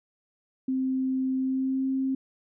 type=tone with pitch glide; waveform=sine; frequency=261.6 to 265.6 Hz; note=C4 to C4; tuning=0 to +26 cents; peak=-24 dBFS; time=0.68-2.15 s; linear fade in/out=5 ms; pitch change=+26 cents; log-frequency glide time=1.37-1.86 s; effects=none